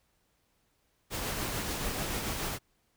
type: noise with tremolo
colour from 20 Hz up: pink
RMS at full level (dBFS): -33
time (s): 1.1-2.59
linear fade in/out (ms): 50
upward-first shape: triangle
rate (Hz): 6.9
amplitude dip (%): 30
effects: pink hiss -73 dBFS RMS until 2.96 s